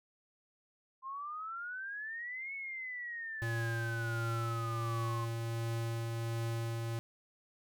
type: exponential two-way sweep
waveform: sine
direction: up then down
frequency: 1046.5 to 2217 to 1046.5 Hz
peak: -39 dBFS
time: 1.02-5.28 s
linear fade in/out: 50 ms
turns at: 2.54 s
type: tone with tremolo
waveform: square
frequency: 115.2 Hz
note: A#2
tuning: 20 cents flat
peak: -34 dBFS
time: 3.42-6.99 s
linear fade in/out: 0 ms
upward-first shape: triangle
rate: 1.4 Hz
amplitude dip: 25%
effects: none